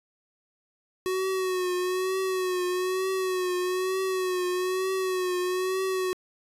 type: tone with vibrato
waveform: square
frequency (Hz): 370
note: F#4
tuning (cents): 0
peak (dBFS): -26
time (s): 1.06-6.13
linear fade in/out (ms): 0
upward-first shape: triangle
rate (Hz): 1.1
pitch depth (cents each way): 52
effects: resampled to 32000 Hz